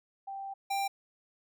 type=tone pair in turn; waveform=sine / square; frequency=784 / 789.9 Hz; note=G5 / G5; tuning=0 / +13 cents; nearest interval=unison; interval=13 cents; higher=second; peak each=-37 / -30 dBFS; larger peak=second; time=0.27-0.54 / 0.7-0.88 s; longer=first; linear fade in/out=10 ms; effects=none